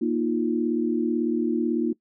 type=chord; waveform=sine; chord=Bb suspended fourth; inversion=none; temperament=equal with one note detuned; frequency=235 / 311.1 / 349.2 Hz; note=Bb3 / Eb4 / F4; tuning=+14 / 0 / 0 cents; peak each=-25 / -26 / -26 dBFS; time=0.01-1.93 s; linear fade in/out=10 ms; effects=noise-tail reverb RT60 0.1 s tail -21 dB re dry